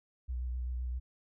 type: tone with vibrato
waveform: sine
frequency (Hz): 61.9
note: B1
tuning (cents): +5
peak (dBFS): -33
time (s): 0.28-1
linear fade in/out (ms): 20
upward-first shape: sine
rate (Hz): 7.7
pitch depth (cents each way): 28
effects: none